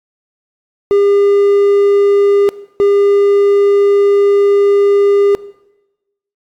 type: tone bursts at uneven times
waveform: triangle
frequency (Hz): 403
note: G4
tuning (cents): +48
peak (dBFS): -5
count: 2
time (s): 0.91-2.49 / 2.8-5.35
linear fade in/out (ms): 0
effects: noise-tail reverb RT60 1.0 s tail -19 dB re dry + AAC 64 kbps